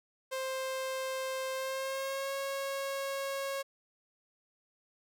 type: tone with pitch glide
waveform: sawtooth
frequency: 525 to 548.2 Hz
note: C5 to C#5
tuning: +6 to -19 cents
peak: -30 dBFS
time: 0.31-3.63 s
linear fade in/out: 20 ms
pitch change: +75 cents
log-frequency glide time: 1.53-2.33 s
effects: none